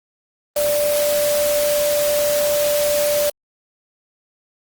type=tone in noise; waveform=sine; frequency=587.3 Hz; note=D5; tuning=in tune; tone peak=-16 dBFS; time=0.56-3.3 s; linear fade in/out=5 ms; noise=white; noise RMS=-24 dBFS; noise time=0.56-3.3 s; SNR=+5 dB; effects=Opus 24 kbps